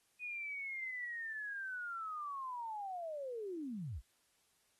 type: linear sweep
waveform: sine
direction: down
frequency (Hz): 2489 to 43.77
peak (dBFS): -40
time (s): 0.19-4.02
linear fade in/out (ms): 50
effects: white hiss -75 dBFS RMS until 4.79 s + AAC 32 kbps